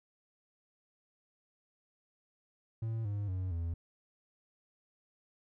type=tone with pitch steps; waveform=triangle; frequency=112.8 / 102.25 / 92.69 / 84.02 Hz; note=A2 / G#2 / F#2 / E2; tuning=+44 / -26 / +4 / +34 cents; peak=-31 dBFS; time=2.82-3.74 s; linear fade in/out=5 ms; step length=230 ms; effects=none